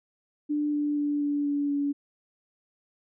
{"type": "tone with pitch steps", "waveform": "sine", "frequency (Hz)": [296, 293.8, 291.6, 289.4, 287.2, 285.1], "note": ["D4", "D4", "D4", "D4", "D4", "C#4"], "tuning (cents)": [14, 1, -12, -25, -39, 49], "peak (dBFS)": -24, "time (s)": [0.49, 1.93], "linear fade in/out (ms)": 20, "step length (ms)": 240, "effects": []}